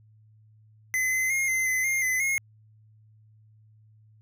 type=tone with pitch steps; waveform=square; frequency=2035 / 2049 / 2138 / 2065 / 2035 / 2120 / 2028 / 2155 Hz; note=C7 / C7 / C7 / C7 / C7 / C7 / B6 / C#7; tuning=-49 / -37 / +37 / -23 / -49 / +22 / +45 / -49 cents; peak=-24 dBFS; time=0.94-2.38 s; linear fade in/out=0 ms; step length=180 ms; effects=added 108 Hz sine -54 dBFS peak until 4.21 s